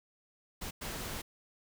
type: noise bursts at uneven times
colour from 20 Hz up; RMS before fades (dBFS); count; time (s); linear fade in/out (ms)
pink; -40; 2; 0.61-0.71 / 0.81-1.22; 10
effects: none